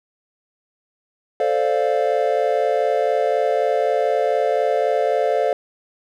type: chord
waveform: triangle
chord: D minor seventh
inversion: second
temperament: equal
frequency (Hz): 440 / 523.3 / 587.3 / 698.5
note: A4 / C5 / D5 / F5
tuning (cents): 0 / 0 / 0 / 0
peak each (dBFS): -20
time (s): 1.4-5.53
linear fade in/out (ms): 2
effects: none